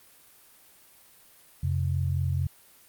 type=tone pair together; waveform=sine; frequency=88.6 / 133 Hz; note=F2 / C3; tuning=+25 / +29 cents; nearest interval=perfect fifth; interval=704 cents; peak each=-26 / -28 dBFS; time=1.63-2.47 s; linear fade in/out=5 ms; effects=white hiss -56 dBFS RMS until 2.88 s + Opus 32 kbps